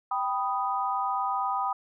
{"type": "chord", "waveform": "sine", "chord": "G augmented", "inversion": "none", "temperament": "equal", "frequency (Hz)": [784, 987.8, 1244.5], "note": ["G5", "B5", "D#6"], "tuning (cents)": [0, 0, 0], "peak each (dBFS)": -30, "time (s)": [0.11, 1.73], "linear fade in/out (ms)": 5, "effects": []}